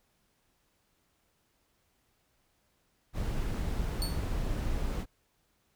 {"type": "noise", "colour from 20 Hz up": "brown", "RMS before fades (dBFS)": -32, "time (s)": [3.13, 5.06], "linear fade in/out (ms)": 50}
{"type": "tone with exponential decay", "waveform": "sawtooth", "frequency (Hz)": 4435, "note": "C#8", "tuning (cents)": 0, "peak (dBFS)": -28, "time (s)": [4.02, 4.25], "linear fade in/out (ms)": 0, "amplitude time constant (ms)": 49}
{"effects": ["pink hiss -73 dBFS RMS until 5.75 s"]}